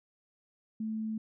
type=tone; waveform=sine; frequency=219.1 Hz; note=A3; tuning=7 cents flat; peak=-32 dBFS; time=0.8-1.18 s; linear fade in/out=5 ms; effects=none